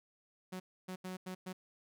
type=tone bursts at uneven times; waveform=sawtooth; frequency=185 Hz; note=F#3; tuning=in tune; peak=-37 dBFS; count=5; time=0.52-0.6 / 0.88-0.96 / 1.04-1.17 / 1.26-1.35 / 1.46-1.53 s; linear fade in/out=10 ms; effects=none

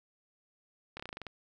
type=slowing click train; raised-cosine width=0.3 ms; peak=-25 dBFS; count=9; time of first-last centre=0.97-1.267 s; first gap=26 ms; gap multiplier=1.1; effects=none

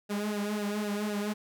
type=tone with flanger; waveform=sawtooth; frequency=207.7 Hz; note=G#3; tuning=in tune; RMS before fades=-32 dBFS; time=0.09-1.34 s; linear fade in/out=20 ms; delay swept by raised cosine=0.88 to 3.88 ms; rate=3.9 Hz; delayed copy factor=-0.9; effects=none

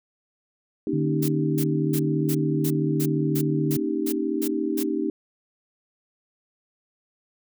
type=chord; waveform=sine; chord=Eb dominant seventh; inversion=second; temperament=equal; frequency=233.1 / 277.2 / 311.1 / 392 Hz; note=Bb3 / Db4 / Eb4 / G4; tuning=0 / 0 / 0 / 0 cents; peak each=-31 / -29 / -26 / -29 dBFS; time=0.87-5.1 s; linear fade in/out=2 ms
type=tone with pitch glide; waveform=sine; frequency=150.1 to 149.24 Hz; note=D3 to D3; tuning=+38 to +28 cents; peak=-24 dBFS; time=0.93-3.77 s; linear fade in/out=5 ms; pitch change=-10 cents; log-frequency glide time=2.43-3.49 s
type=noise bursts; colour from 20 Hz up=blue; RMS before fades=-31 dBFS; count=11; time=1.22-4.835 s; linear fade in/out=10 ms; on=65 ms; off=290 ms
effects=none

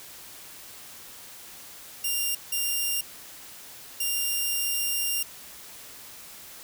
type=tone bursts at uneven times; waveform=5% pulse; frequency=2794 Hz; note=F7; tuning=in tune; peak=-16 dBFS; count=3; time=2.04-2.35 / 2.52-3.01 / 4-5.23 s; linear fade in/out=5 ms; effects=white hiss -45 dBFS RMS until 6.63 s

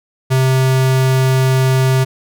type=tone; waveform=square; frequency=131.1 Hz; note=C3; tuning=4 cents sharp; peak=-11 dBFS; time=0.3-2.05 s; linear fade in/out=20 ms; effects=none

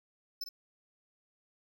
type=tone with echo; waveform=square; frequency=5274 Hz; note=E8; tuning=in tune; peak=-35 dBFS; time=0.41-0.44 s; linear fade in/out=5 ms; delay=50 ms; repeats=1; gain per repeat=-8 dB; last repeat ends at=0.49 s; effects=none

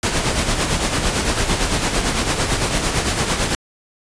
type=noise with tremolo; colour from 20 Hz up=pink; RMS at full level=-17 dBFS; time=0.03-3.55 s; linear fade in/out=2 ms; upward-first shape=sine; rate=8.9 Hz; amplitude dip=50%; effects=resampled to 22050 Hz

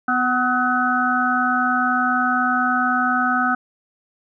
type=harmonic tone with a mistuned harmonic; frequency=249.5 Hz; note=B3; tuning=18 cents sharp; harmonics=1 / 3 / 5 / 6; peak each=-23 / -23 / -21 / -21 dBFS; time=0.08-3.55 s; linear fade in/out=5 ms; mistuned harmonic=5; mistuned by=+35 cents; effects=none

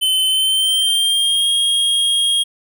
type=tone with pitch glide; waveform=square; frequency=3057 to 3258 Hz; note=G7 to G#7; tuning=-44 to -34 cents; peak=-14 dBFS; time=0.01-2.44 s; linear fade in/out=20 ms; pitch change=+110 cents; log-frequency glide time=0.27-1.49 s; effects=none

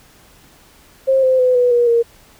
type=tone with pitch steps; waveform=sine; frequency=532 / 518.3 / 505.1 / 492.1 / 479.5 / 467.2 Hz; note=C5 / C5 / B4 / B4 / A#4 / A#4; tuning=+29 / -16 / +39 / -6 / +49 / +4 cents; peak=-10 dBFS; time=1.07-2.03 s; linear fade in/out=20 ms; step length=160 ms; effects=pink hiss -48 dBFS RMS until 2.39 s

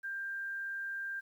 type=tone with quantisation; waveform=sine; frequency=1589 Hz; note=G6; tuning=23 cents sharp; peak=-36 dBFS; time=0.03-1.21 s; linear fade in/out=20 ms; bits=11; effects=none

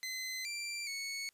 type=tone with pitch steps; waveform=20% pulse; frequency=2045 / 2357 / 2212 Hz; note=C7 / D7 / C#7; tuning=-40 / +6 / -4 cents; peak=-33 dBFS; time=0.03-1.29 s; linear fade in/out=0 ms; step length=420 ms; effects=white hiss -73 dBFS RMS until 1.33 s + resampled to 32000 Hz

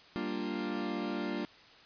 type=chord; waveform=40% pulse; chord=G minor seventh; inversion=none; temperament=equal; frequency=196 / 233.1 / 293.7 / 349.2 Hz; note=G3 / Bb3 / D4 / F4; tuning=0 / 0 / 0 / 0 cents; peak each=-39 / -38 / -38 / -38 dBFS; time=0.16-1.45 s; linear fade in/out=0 ms; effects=white hiss -56 dBFS RMS until 1.85 s + resampled to 11025 Hz

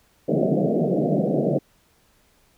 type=band-pass noise; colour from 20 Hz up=pink; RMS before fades=-21 dBFS; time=0.28-1.59 s; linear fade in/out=10 ms; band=140 to 690 Hz; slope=96 dB/octave; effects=pink hiss -61 dBFS RMS until 2.57 s

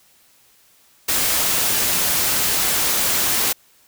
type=noise; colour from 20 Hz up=white; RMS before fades=-19 dBFS; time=1.08-3.53 s; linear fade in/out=10 ms; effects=white hiss -55 dBFS RMS until 3.87 s

